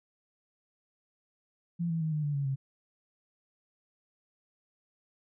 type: tone with pitch steps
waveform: sine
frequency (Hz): 170.6 / 164.12 / 157.89 / 151.9 / 146.13 / 140.59 / 135.25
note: F3 / E3 / D#3 / D#3 / D3 / C#3 / C#3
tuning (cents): -40 / -7 / +26 / -41 / -8 / +25 / -42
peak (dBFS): -28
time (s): 1.79-2.56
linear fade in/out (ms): 20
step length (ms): 110
effects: none